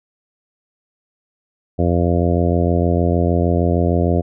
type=harmonic tone; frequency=86.5 Hz; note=F2; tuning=16 cents flat; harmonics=1 / 2 / 3 / 4 / 5 / 6 / 7 / 8; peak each=-17 / -20 / -22 / -23 / -24 / -25 / -25 / -26 dBFS; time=1.78-4.22 s; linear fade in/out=20 ms; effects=none